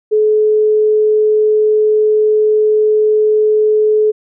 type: tone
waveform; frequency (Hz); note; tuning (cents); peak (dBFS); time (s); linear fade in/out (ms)
sine; 428.2; A4; -47; -8; 0.11-4.12; 20
effects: none